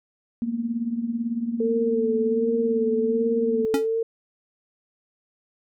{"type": "tone with tremolo", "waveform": "sine", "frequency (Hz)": 233.1, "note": "A#3", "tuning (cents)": 0, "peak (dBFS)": -20, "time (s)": [0.42, 3.65], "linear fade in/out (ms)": 0, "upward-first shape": "triangle", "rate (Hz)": 18, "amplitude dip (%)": 80}
{"type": "tone with vibrato", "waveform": "sine", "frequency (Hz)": 449.6, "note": "A4", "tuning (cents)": 37, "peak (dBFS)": -21, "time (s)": [1.6, 4.03], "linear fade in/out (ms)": 5, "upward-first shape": "sine", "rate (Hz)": 1.3, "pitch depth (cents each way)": 34}
{"type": "tone with exponential decay", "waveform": "square", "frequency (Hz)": 277.2, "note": "C#4", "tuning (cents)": 0, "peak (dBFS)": -18, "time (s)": [3.74, 3.87], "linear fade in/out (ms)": 1, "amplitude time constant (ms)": 27}
{"effects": []}